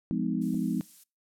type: chord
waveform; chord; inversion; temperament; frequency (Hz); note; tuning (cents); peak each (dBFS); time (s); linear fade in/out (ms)
sine; F half-diminished seventh; none; equal with one note detuned; 174.61 / 207.7 / 253 / 311.1; F3 / Ab3 / Cb4 / Eb4; 0 / 0 / +42 / 0; -32 / -31 / -31 / -34; 0.11-0.81; 0
type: noise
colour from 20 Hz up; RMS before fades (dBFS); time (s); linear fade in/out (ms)
violet; -48; 0.41-1.04; 10
type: clicks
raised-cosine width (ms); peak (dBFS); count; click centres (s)
2; -38; 2; 0.542 / 0.548
effects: noise-tail reverb RT60 0.3 s tail -25 dB re dry + low-pass 11000 Hz 12 dB/octave